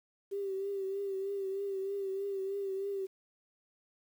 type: tone with vibrato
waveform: sine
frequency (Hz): 392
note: G4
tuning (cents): 0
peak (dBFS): -33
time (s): 0.31-3.07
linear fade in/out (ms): 20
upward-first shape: triangle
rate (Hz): 3.2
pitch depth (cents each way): 51
effects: 10-bit